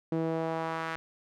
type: tone with band-pass filter sweep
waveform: sawtooth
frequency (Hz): 162.5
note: E3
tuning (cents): -24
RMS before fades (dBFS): -32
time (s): 0.12-0.96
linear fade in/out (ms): 0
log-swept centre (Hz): 350 to 1600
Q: 1.4
effects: none